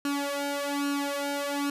sawtooth tone with flanger, 284 Hz, C#4, 42 cents sharp, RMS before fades -30 dBFS, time 0.05-1.7 s, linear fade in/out 2 ms, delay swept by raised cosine 0.71 to 2.21 ms, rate 1.2 Hz, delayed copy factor +0.9, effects resampled to 32000 Hz + 9-bit

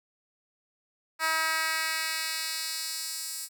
10% pulse tone with high-pass filter sweep, 320 Hz, D#4, 49 cents sharp, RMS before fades -31 dBFS, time 1.19-3.49 s, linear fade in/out 50 ms, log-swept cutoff 1200 to 7500 Hz, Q 1, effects none

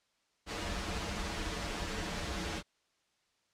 pink noise with comb filter, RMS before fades -37 dBFS, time 0.46-2.63 s, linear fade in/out 50 ms, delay 7.8 ms, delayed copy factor -1, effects white hiss -75 dBFS RMS until 3.53 s + low-pass 6000 Hz 12 dB/octave

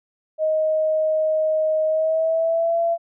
sine tone with pitch glide, 626 to 674.8 Hz, D#5 to E5, +10 to +40 cents, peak -17 dBFS, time 0.38-2.98 s, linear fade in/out 50 ms, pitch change +130 cents, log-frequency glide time 1.86-2.79 s, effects none

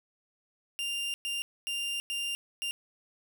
40% pulse tone bursts at uneven times, 2794 Hz, F7, in tune, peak -30 dBFS, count 5, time 0.79-1.14 / 1.25-1.42 / 1.67-2 / 2.1-2.35 / 2.62-2.71 s, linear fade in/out 0 ms, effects none

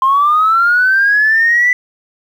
sine linear sweep, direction up, 1046.5 to 1995 Hz, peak -7 dBFS, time 0.02-1.73 s, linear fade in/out 2 ms, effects tanh soft clip ceiling -3 dBFS + 7-bit

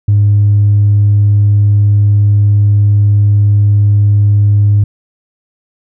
triangle tone with tanh clipping, 102.8 Hz, G#2, 17 cents flat, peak -5 dBFS, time 0.08-4.84 s, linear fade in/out 5 ms, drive 5 dB, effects none

